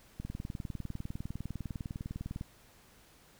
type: click train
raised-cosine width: 5 ms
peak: -26 dBFS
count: 45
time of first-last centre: 0.2-2.411 s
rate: 19.9 Hz
effects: pink hiss -61 dBFS RMS until 3.39 s